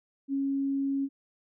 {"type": "tone", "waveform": "sine", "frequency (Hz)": 274.9, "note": "C#4", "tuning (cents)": -14, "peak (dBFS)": -26, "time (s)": [0.28, 1.09], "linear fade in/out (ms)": 50, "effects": []}